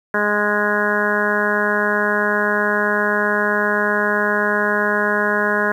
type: harmonic tone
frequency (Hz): 207.7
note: G#3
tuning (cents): 0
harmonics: 1 / 2 / 3 / 4 / 5 / 6 / 7 / 8 / 9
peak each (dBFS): -25 / -23 / -24 / -30 / -24 / -31 / -22 / -21 / -30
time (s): 0.14-5.72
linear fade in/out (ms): 2
effects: 8-bit